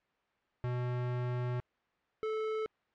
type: tone pair in turn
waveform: square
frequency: 123.47 / 436.2 Hz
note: B2 / A4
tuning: 0 / -15 cents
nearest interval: octave + minor seventh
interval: 2185 cents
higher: second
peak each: -33 / -33 dBFS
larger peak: neither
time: 0.64-1.6 / 2.23-2.66 s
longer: first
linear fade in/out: 0 ms
effects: white hiss -74 dBFS RMS until 2.94 s + low-pass 2000 Hz 12 dB/octave